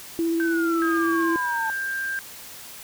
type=tone with vibrato; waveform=sine; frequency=332.1 Hz; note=E4; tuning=13 cents sharp; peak=-20 dBFS; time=0.19-1.36 s; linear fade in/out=0 ms; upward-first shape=triangle; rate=16 Hz; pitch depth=18 cents each way
type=exponential sweep; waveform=sine; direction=down; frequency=1568 to 877 Hz; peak=-25 dBFS; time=0.4-1.7 s; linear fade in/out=0 ms
type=tone with pitch glide; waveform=sine; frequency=1610 to 1586.9 Hz; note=G6 to G6; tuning=+46 to +21 cents; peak=-25 dBFS; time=0.82-2.19 s; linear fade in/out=0 ms; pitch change=-25 cents; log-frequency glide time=1.41-1.5 s
effects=tanh soft clip ceiling -12 dBFS + white hiss -41 dBFS RMS until 2.83 s